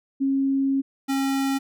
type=tone pair in turn; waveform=sine / square; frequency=271.8 / 271.8 Hz; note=C#4 / C#4; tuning=-34 / -34 cents; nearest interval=unison; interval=0 cents; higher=neither; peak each=-19 / -22 dBFS; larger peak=first; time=0.2-0.82 / 1.08-1.59 s; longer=first; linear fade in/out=20 ms; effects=none